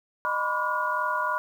sine tone cluster, 613 / 985 / 1028 / 1148 / 1433 Hz, D#5 / B5 / C6 / D6 / F6, -26 / -5 / -31 / -40 / +44 cents, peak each -34 / -28 / -34 / -32 / -29 dBFS, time 0.25-1.38 s, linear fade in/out 0 ms, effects 9-bit

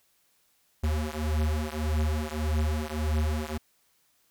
square beating tone pair, 76 / 77.7 Hz, D#2 / D#2, -40 / -2 cents, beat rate 1.7 Hz, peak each -29 / -30 dBFS, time 0.83-3.58 s, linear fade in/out 10 ms, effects white hiss -68 dBFS RMS until 4.3 s

